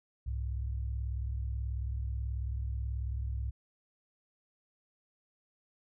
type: tone pair together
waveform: sine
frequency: 65.41 / 103.83 Hz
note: C2 / G#2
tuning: 0 / 0 cents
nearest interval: minor sixth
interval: 800 cents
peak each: -33 / -39 dBFS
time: 0.26-3.51 s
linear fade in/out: 10 ms
effects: none